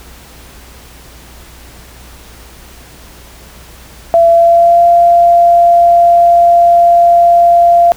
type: tone with pitch glide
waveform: sine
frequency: 674 to 689.8 Hz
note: E5 to F5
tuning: +38 to -22 cents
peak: -3 dBFS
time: 4.14-7.92 s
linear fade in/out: 0 ms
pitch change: +40 cents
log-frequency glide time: 4.27-4.84 s
effects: added 60 Hz sine -37 dBFS peak until 7.96 s + pink hiss -37 dBFS RMS until 7.96 s